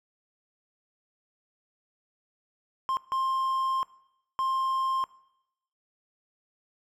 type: tone bursts at uneven times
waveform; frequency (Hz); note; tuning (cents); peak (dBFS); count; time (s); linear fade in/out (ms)
triangle; 1057; C6; +17; -23; 3; 2.89-2.97 / 3.12-3.83 / 4.39-5.04; 0
effects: noise-tail reverb RT60 0.8 s tail -20 dB re dry